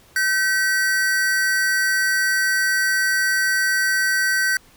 square tone pair together, 1536 / 1931 Hz, G6 / B6, -36 / -39 cents, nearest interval major third, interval 397 cents, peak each -19 / -24 dBFS, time 0.16-4.57 s, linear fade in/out 2 ms, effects pink hiss -52 dBFS RMS until 4.76 s

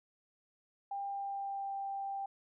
sine tone with pitch glide, 797 to 788.3 Hz, G5 to G5, +28 to +9 cents, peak -36 dBFS, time 0.91-2.26 s, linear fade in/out 5 ms, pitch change -19 cents, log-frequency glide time 1.02-1.74 s, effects none

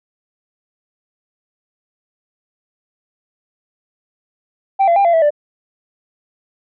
sine tone with pitch steps, 780 / 682 / 797 / 683 / 653 / 590 Hz, G5 / F5 / G5 / F5 / E5 / D5, -9 / -41 / +28 / -39 / -17 / +8 cents, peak -7 dBFS, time 4.79-5.306 s, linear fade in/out 20 ms, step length 86 ms, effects tanh soft clip ceiling -8 dBFS

